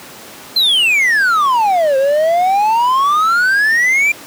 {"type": "exponential two-way sweep", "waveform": "triangle", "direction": "down then up", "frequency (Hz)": [4186, 526, 2398], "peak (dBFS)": -8, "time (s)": [0.56, 4.12], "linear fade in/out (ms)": 5, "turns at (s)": 1.97, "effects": ["pink hiss -34 dBFS RMS until 4.26 s", "high-pass 200 Hz 12 dB/octave"]}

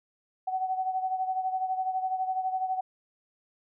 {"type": "beating tone pair", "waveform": "sine", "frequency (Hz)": [750, 762], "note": ["F#5", "G5"], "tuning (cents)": [23, -49], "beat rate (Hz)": 12, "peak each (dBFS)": [-28, -34], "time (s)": [0.47, 2.81], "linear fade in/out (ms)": 10, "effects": []}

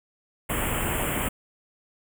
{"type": "band-stop noise", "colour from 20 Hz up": "pink", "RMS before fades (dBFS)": -27, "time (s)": [0.49, 1.29], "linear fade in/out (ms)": 10, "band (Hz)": [3200, 7400], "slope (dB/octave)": 96, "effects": []}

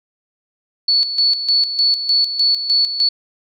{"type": "tone with tremolo", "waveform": "sine", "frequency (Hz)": 4435, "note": "C#8", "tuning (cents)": 0, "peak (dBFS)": -11, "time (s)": [0.88, 3.09], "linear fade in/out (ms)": 5, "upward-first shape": "square", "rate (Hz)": 3.3, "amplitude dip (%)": 65, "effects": []}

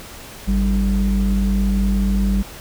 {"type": "tone pair together", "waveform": "sine", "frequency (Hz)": [51.75, 195.4], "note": ["G#1", "G3"], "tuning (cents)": [-5, -5], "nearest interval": "octave + major seventh", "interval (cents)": 2300, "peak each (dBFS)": [-15, -16], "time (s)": [0.47, 2.43], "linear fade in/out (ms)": 20, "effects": ["tanh soft clip ceiling -11 dBFS", "pink hiss -37 dBFS RMS until 2.6 s"]}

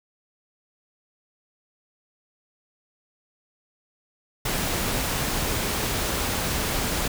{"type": "noise", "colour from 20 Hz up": "pink", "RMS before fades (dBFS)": -26, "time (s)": [4.45, 7.08], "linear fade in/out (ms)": 5, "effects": []}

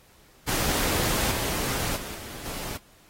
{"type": "noise with level steps", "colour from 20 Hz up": "pink", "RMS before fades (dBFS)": [-26, -29, -37, -40, -35], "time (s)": [0.47, 2.78], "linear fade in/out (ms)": 20, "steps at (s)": [1.31, 1.96, 2.14, 2.45], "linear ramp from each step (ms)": 10, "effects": ["pink hiss -57 dBFS RMS until 3.09 s", "AAC 48 kbps"]}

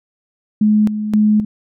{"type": "tone with tremolo", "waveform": "sine", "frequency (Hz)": 212.2, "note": "G#3", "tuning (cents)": 38, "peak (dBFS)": -9, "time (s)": [0.61, 1.45], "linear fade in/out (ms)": 5, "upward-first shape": "square", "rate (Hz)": 1.9, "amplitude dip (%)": 65, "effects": []}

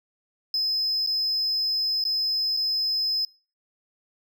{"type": "tone with dropouts", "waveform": "triangle", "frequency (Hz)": 5100, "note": "D#8", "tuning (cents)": 42, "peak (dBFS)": -21, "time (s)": [0.54, 3.25], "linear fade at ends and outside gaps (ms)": 2, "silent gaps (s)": [[1.064, 1.072], [2.04, 2.051], [2.567, 2.571]], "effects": ["noise-tail reverb RT60 0.4 s tail -26 dB re dry"]}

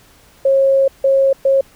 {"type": "tone bursts at uneven times", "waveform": "sine", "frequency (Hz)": 542, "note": "C#5", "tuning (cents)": -39, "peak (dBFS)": -9, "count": 3, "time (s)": [[0.45, 0.88], [1.04, 1.33], [1.45, 1.61]], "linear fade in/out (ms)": 5, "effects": ["pink hiss -48 dBFS RMS until 1.75 s"]}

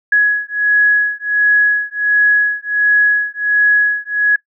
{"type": "beating tone pair", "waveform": "sine", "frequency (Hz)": [1676, 1677.4], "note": ["G#6", "G#6"], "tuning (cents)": [15, 17], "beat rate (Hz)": 1.4, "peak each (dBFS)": -13, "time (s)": [0.12, 4.36], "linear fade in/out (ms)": 5, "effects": ["noise-tail reverb RT60 0.1 s tail -22 dB re dry"]}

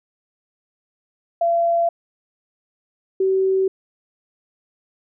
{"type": "tone pair in turn", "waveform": "sine", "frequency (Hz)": [680, 381.6], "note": ["F5", "G4"], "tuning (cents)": [-46, -47], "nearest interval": "minor seventh", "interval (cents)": 1001, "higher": "first", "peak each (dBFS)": -15, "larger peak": "neither", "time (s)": [[1.41, 1.89], [3.2, 3.68]], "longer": "neither", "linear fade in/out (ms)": 5, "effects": []}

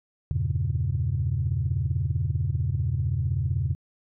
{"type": "chord", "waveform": "sine", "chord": "E diminished seventh", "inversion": "none", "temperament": "equal with one note detuned", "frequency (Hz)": [82.41, 98, 118.03, 138.59], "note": ["E2", "G2", "Bb2", "Db3"], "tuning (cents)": [0, 0, 22, 0], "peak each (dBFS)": -28, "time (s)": [0.31, 3.75], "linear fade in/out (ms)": 0, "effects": ["tanh soft clip ceiling -15 dBFS"]}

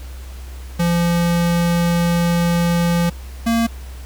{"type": "tone pair in turn", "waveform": "square", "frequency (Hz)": [171.6, 229.9], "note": ["F3", "A#3"], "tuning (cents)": [-30, -24], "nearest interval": "perfect fourth", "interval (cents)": 506, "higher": "second", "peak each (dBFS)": -15, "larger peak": "neither", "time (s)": [[0.79, 3.1], [3.46, 3.67]], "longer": "first", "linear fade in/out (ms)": 10, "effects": ["added 64 Hz sine -30 dBFS peak until 4.05 s", "pink hiss -43 dBFS RMS until 4.05 s"]}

